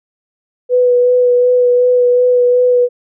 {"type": "tone with vibrato", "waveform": "sine", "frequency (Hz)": 493.9, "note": "B4", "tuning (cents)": 0, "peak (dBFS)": -7, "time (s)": [0.69, 2.89], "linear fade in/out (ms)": 50, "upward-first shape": "sine", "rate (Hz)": 2.7, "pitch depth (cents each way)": 15, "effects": []}